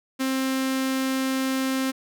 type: tone with notch filter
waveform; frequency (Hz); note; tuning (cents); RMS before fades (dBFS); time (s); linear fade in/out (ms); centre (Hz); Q
sawtooth; 264.3; C4; +18; -25; 0.19-1.92; 20; 690; 1.4
effects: none